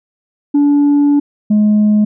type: tone pair in turn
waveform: sine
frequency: 288.2 / 210.7 Hz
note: D4 / G#3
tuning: -33 / +25 cents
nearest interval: perfect fourth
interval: 542 cents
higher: first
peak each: -5 dBFS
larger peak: neither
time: 0.54-1.2 / 1.5-2.05 s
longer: first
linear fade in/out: 10 ms
effects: tanh soft clip ceiling -6 dBFS